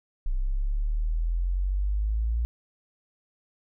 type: exponential sweep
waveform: sine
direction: up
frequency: 31.27 to 58.6 Hz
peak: -23 dBFS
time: 0.26-2.45 s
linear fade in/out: 0 ms
effects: none